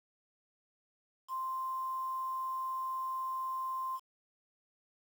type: tone with quantisation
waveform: sine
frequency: 1046 Hz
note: C6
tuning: 1 cent flat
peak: -34 dBFS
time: 1.28-4 s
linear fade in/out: 50 ms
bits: 9
effects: none